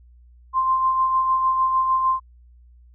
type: tone with tremolo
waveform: sine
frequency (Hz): 1046.5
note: C6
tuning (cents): 0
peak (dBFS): -15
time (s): 0.53-2.2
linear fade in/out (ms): 50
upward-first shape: sine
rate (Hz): 6.6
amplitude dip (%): 40
effects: added 60 Hz sine -47 dBFS peak until 2.94 s